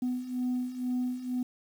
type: beating tone pair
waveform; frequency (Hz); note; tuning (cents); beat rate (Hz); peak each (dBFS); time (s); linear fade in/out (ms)
sine; 248.5 / 250.6; B3 / B3; +11 / +25; 2.1; -33 / -29; 0.02-1.43; 5
effects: tanh soft clip ceiling -25 dBFS + 9-bit